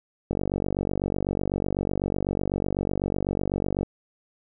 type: click train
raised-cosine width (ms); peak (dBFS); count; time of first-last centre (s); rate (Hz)
2; -12; 170; 0.31-3.831; 48
effects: none